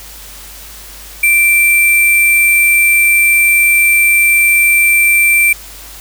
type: tone with sample-and-hold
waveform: sine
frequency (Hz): 2349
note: D7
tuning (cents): 0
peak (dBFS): -6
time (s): 1.23-5.53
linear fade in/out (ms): 5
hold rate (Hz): 11025
effects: added 50 Hz sine -36 dBFS peak until 6 s + white hiss -33 dBFS RMS until 6 s